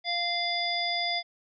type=harmonic tone with a mistuned harmonic; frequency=698.5 Hz; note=F5; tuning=in tune; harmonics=1 / 3 / 5 / 7; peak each=-32 / -32 / -32 / -32 dBFS; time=0.04-1.23 s; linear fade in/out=50 ms; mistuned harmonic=3; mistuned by=-15 cents; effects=none